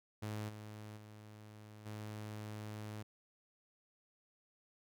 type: tone with level steps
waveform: sawtooth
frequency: 106.5 Hz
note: G#2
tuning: 44 cents sharp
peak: -36 / -44 / -49 / -40 dBFS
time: 0.22-3.03 s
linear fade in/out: 10 ms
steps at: 0.48 / 0.96 / 1.85 s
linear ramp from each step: 20 ms
effects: none